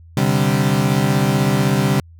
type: chord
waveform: 35% pulse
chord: C suspended second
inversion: none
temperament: equal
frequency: 130.81 / 146.83 / 196 Hz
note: C3 / D3 / G3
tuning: 0 / 0 / 0 cents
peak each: -17 dBFS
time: 0.17-2 s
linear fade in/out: 2 ms
effects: added 83 Hz sine -40 dBFS peak until 2.19 s